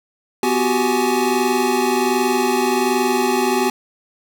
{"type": "tone cluster", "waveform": "square", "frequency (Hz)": [249.7, 368.1, 389.4, 841], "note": ["B3", "F#4", "G4", "G#5"], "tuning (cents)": [19, -9, -12, 22], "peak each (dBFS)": -22, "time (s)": [0.43, 3.7], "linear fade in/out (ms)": 2, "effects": []}